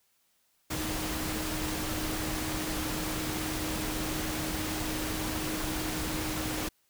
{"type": "tone in noise", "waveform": "sine", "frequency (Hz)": 311.1, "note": "D#4", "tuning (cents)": 0, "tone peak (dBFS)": -36, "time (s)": [0.7, 6.69], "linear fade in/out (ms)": 10, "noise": "pink", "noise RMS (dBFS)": -34, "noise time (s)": [0.7, 6.69], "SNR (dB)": -5, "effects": ["white hiss -71 dBFS RMS until 6.89 s"]}